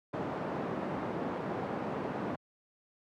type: band-pass noise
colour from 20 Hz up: pink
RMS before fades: -36 dBFS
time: 0.13-2.36 s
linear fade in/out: 10 ms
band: 160 to 1000 Hz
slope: 12 dB/octave
effects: high-pass 100 Hz 12 dB/octave